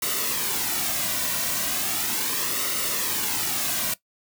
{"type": "noise with flanger", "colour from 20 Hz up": "white", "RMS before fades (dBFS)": -26, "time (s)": [0.02, 3.94], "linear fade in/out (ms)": 5, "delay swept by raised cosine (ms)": [1.2, 2.4], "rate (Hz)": 0.37, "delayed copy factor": -0.55, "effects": ["noise-tail reverb RT60 0.1 s tail -17 dB re dry"]}